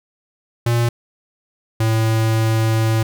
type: tone pair in turn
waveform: square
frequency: 118.2 / 111.57 Hz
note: A#2 / A2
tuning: +24 / +25 cents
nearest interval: minor second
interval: 99 cents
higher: first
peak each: -15 dBFS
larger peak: neither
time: 0.66-0.89 / 1.8-3.03 s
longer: second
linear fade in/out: 5 ms
effects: none